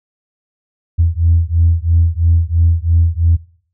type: beating tone pair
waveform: sine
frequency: 82.41 / 85.41 Hz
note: E2 / F2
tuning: 0 / -38 cents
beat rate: 3 Hz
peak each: -12 dBFS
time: 0.98-3.37 s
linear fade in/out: 20 ms
effects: noise-tail reverb RT60 0.5 s tail -20 dB re dry + tanh soft clip ceiling -2 dBFS